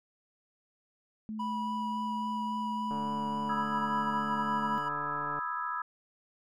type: tone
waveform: sine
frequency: 216.7 Hz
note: A3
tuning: 26 cents flat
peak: -35 dBFS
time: 1.29-4.78 s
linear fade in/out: 0 ms
type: tone with vibrato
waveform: triangle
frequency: 979 Hz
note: B5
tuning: 15 cents flat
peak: -31 dBFS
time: 1.39-4.89 s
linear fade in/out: 10 ms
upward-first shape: sine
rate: 3.6 Hz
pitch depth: 10 cents each way
type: click train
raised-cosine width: 1 ms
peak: -29 dBFS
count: 363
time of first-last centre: 2.91-5.389 s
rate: 146 Hz
type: chord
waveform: sine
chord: E major seventh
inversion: second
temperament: equal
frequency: 987.8 / 1244.5 / 1318.5 / 1661.2 Hz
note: B5 / D#6 / E6 / G#6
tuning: 0 / 0 / 0 / 0 cents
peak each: -37 / -38 / -36 / -40 dBFS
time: 3.49-5.82 s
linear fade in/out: 5 ms
effects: none